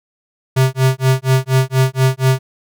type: tone with tremolo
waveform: square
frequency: 131.2 Hz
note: C3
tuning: 5 cents sharp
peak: -9 dBFS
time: 0.56-2.39 s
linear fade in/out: 10 ms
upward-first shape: sine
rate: 4.2 Hz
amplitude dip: 100%
effects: none